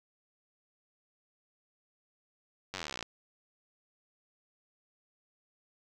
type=slowing click train; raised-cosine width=0.2 ms; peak=-20 dBFS; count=22; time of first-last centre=2.74-3.027 s; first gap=10 ms; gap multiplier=1.03; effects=none